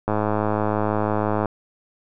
click train, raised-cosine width 1 ms, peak -8 dBFS, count 147, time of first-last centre 0.08-1.457 s, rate 106 Hz, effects none

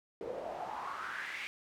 pink noise with band-pass filter sweep, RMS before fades -41 dBFS, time 0.21-1.47 s, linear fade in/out 0 ms, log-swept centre 440 to 2400 Hz, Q 4.8, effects none

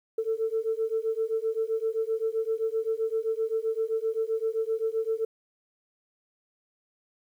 sine beating tone pair, 442.1 / 449.8 Hz, A4 / A4, +8 / +38 cents, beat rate 7.7 Hz, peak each -28 dBFS, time 0.18-5.25 s, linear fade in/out 5 ms, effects tanh soft clip ceiling -18 dBFS + 10-bit

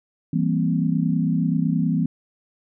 sine chord, C dominant seventh, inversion first, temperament equal with one note detuned, 165.96 / 196 / 233.1 / 261.6 Hz, E3 / G3 / Bb3 / C4, +12 / 0 / 0 / 0 cents, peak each -21 / -26 / -25 / -25 dBFS, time 0.33-2.06 s, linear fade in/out 5 ms, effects none

